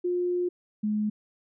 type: tone pair in turn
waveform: sine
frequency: 355.8 / 211.6 Hz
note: F4 / G#3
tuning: +32 / +33 cents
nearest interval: major sixth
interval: 899 cents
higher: first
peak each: -24 dBFS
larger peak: neither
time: 0.04-0.49 / 0.83-1.1 s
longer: first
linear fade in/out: 10 ms
effects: none